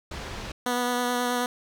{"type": "low-pass noise", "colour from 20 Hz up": "pink", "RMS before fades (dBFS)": -36, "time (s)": [0.11, 0.52], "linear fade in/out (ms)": 5, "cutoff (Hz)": 5100, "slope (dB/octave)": 12}
{"type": "tone with vibrato", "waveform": "10% pulse", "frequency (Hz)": 245.4, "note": "B3", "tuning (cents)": -11, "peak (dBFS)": -16, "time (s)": [0.66, 1.46], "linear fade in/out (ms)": 2, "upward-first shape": "sine", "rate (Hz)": 9.3, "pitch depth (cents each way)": 14}
{"effects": []}